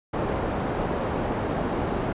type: low-pass noise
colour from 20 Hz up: white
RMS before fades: -27 dBFS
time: 0.13-2.13 s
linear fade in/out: 10 ms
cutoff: 650 Hz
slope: 12 dB/octave
effects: resampled to 8000 Hz

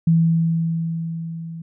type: tone with level ramp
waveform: sine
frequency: 164.81 Hz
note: E3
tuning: in tune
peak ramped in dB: -11 to -30 dBFS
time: 0.07-1.62 s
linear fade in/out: 5 ms
effects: none

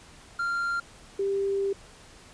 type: tone pair in turn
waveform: triangle / sine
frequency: 1388 / 394.5 Hz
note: F6 / G4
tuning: -11 / +11 cents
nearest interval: octave + minor seventh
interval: 2178 cents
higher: first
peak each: -24 dBFS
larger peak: neither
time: 0.39-0.8 / 1.19-1.73 s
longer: second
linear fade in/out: 5 ms
effects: pink hiss -51 dBFS RMS until 2.33 s + resampled to 22050 Hz

